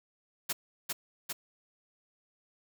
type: noise with echo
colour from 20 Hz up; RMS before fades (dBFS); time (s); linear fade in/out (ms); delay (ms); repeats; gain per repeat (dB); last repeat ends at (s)
white; -32; 0.49-0.53; 10; 400; 2; -2; 1.33
effects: none